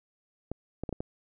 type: clicks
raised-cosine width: 2 ms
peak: -20 dBFS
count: 5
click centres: 0.516 / 0.836 / 0.892 / 0.927 / 1.005 s
effects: none